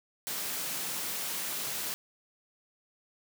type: high-pass noise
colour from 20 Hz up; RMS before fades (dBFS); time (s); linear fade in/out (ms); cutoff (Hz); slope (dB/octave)
white; -35; 0.27-1.94; 0; 110; 96
effects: none